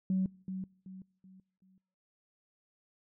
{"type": "tone with echo", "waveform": "sine", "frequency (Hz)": 188.2, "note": "F#3", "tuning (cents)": 30, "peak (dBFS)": -26, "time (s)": [0.1, 0.26], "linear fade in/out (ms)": 2, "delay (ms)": 380, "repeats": 4, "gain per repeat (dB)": -9, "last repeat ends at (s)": 1.78, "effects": ["noise-tail reverb RT60 0.7 s tail -26 dB re dry", "tanh soft clip ceiling -22 dBFS"]}